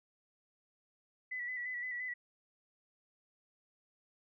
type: tone with vibrato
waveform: sine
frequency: 1975.5 Hz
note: B6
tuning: in tune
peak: -37 dBFS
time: 1.31-2.14 s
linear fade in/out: 10 ms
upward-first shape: square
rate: 5.8 Hz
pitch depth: 31 cents each way
effects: none